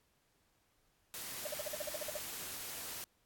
white noise, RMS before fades -44 dBFS, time 1.14-3.04 s, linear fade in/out 0 ms
triangle tone bursts, 600 Hz, D5, 37 cents sharp, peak -35 dBFS, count 11, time 1.45-2.172 s, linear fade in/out 5 ms, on 22 ms, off 48 ms
effects pink hiss -75 dBFS RMS until 3.25 s + AAC 64 kbps

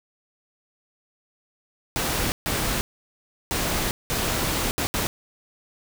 pink noise bursts at uneven times, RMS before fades -25 dBFS, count 6, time 1.96-2.32 / 2.46-2.81 / 3.51-3.91 / 4.1-4.71 / 4.78-4.87 / 4.94-5.07 s, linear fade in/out 0 ms, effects none

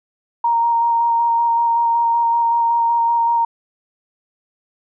sine tone with vibrato, 932.3 Hz, A#5, in tune, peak -13 dBFS, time 0.44-3.45 s, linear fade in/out 5 ms, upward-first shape square, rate 5.3 Hz, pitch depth 10 cents each way, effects none

